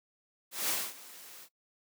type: noise with ADSR envelope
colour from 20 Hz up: white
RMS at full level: -30 dBFS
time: 0.51-1.49 s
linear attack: 180 ms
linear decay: 240 ms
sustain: -20 dB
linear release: 65 ms
effects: noise-tail reverb RT60 0.1 s tail -18 dB re dry + high-pass 200 Hz 12 dB/octave